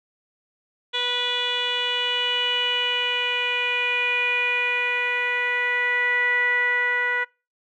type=tone with low-pass filter sweep; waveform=10% pulse; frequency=490 Hz; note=B4; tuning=14 cents flat; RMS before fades=-23 dBFS; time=0.93-7.25 s; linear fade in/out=20 ms; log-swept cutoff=3500 to 1800 Hz; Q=7.1; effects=noise-tail reverb RT60 0.3 s tail -24 dB re dry